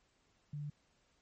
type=tone; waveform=sine; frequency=146.83 Hz; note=D3; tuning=in tune; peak=-39 dBFS; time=0.53-0.7 s; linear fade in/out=5 ms; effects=pink hiss -74 dBFS RMS until 1.21 s + MP3 32 kbps